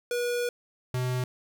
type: tone pair in turn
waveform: square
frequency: 483.8 / 126.3 Hz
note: B4 / B2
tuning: -36 / +39 cents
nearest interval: octave + major seventh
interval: 2325 cents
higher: first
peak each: -27 dBFS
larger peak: neither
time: 0.11-0.49 / 0.94-1.24 s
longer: first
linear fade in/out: 2 ms
effects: 10-bit